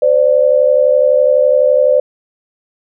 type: tone pair together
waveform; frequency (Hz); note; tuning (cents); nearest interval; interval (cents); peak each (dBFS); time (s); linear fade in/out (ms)
sine; 515.4 / 587.3; C5 / D5; -26 / 0; major second; 226; -10; 0.02-2; 5
effects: none